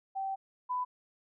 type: tone pair in turn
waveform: sine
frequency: 775 / 997.7 Hz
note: G5 / B5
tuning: -20 / +17 cents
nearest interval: major third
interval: 437 cents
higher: second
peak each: -32 / -30 dBFS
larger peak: second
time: 0.15-0.36 / 0.69-0.85 s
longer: first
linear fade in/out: 20 ms
effects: none